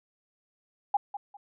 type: tone with echo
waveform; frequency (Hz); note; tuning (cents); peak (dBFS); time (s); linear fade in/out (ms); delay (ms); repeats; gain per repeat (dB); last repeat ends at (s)
sine; 812; G#5; -39; -20; 0.94-0.97; 5; 200; 2; -12; 1.37
effects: none